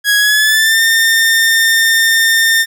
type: tone with pitch glide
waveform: sawtooth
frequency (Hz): 1661.2 to 1811.6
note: G#6 to A#6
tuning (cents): 0 to -50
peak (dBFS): -5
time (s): 0.04-2.66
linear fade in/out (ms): 50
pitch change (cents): +150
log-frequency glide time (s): 0.17-0.81
effects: none